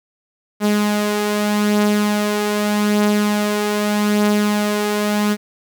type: beating tone pair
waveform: sawtooth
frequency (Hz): 207.7 / 208.52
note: G#3 / G#3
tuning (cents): 0 / +7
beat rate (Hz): 0.82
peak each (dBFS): -19 / -12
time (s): 0.6-5.37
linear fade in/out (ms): 50
effects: 8-bit